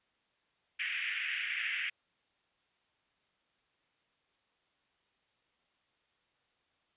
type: band-pass noise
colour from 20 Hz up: pink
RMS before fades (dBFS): -36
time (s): 0.79-1.9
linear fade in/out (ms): 10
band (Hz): 1700 to 2900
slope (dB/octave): 48
effects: white hiss -75 dBFS RMS until 6.96 s + resampled to 8000 Hz